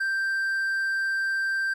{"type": "tone", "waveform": "triangle", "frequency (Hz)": 1571, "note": "G6", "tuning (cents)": 3, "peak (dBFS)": -22, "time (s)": [0, 1.74], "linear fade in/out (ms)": 10, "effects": []}